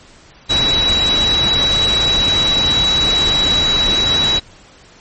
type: tone in noise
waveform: sine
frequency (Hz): 3900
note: B7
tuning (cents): -23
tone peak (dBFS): -12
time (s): 0.49-4.4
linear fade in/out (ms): 20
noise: pink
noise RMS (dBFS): -20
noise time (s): 0.49-4.4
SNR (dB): +5
effects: pink hiss -44 dBFS RMS until 5 s + MP3 32 kbps